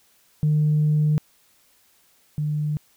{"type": "tone pair in turn", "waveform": "sine", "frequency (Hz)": [151.5, 150.11], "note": ["D#3", "D3"], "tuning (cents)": [-46, 38], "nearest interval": "unison", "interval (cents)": 16, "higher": "first", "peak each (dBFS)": [-15, -21], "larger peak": "first", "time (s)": [[0.43, 1.18], [2.38, 2.77]], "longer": "first", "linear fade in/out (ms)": 0, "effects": ["tanh soft clip ceiling -13 dBFS", "white hiss -60 dBFS RMS until 2.96 s"]}